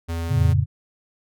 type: tone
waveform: square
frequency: 83.5 Hz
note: E2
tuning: 23 cents sharp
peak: -25 dBFS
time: 0.08-0.54 s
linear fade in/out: 20 ms
type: chord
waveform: sine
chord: F augmented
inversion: none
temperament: equal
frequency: 87.31 / 110 / 138.59 Hz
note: F2 / A2 / C#3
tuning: 0 / 0 / 0 cents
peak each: -20 dBFS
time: 0.28-0.66 s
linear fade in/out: 50 ms
effects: none